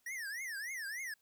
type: tone with vibrato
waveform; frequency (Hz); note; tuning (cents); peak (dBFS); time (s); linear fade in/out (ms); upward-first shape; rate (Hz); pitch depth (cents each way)
square; 1850; A#6; -14; -40; 0.06-1.14; 5; triangle; 3.4; 300
effects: white hiss -75 dBFS RMS until 1.21 s